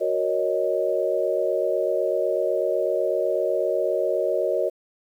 sine chord, D# minor seventh, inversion first, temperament equal, 370 / 466.2 / 554.4 / 622.3 Hz, F#4 / A#4 / C#5 / D#5, 0 / 0 / 0 / 0 cents, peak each -27 / -27 / -25 / -25 dBFS, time 0-4.7 s, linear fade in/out 20 ms, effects 9-bit

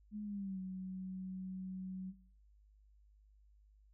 sine tone with pitch glide, 210 to 187.09 Hz, G#3 to F#3, +19 to +19 cents, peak -40 dBFS, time 0.11-2.14 s, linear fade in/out 50 ms, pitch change -200 cents, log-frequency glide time 0.22-0.59 s, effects noise-tail reverb RT60 0.5 s tail -18 dB re dry + added 51 Hz sine -63 dBFS peak until 3.93 s

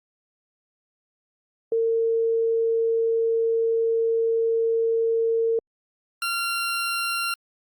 sine / 20% pulse tone pair in turn, 455.4 / 1378.9 Hz, A#4 / F6, -40 / -22 cents, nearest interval octave + perfect fifth, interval 1918 cents, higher second, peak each -19 / -19 dBFS, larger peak neither, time 1.72-5.59 / 6.22-7.34 s, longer first, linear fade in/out 2 ms, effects Opus 48 kbps

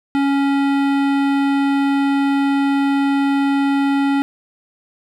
sine tone with hard clipping, 278.2 Hz, C#4, 6 cents sharp, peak -16 dBFS, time 0.15-4.22 s, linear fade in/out 0 ms, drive 17 dB, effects none

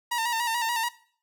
sawtooth tone with vibrato, 930 Hz, A#5, 4 cents flat, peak -21 dBFS, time 0.11-0.89 s, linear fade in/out 10 ms, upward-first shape square, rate 6.9 Hz, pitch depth 50 cents each way, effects noise-tail reverb RT60 0.5 s tail -19 dB re dry

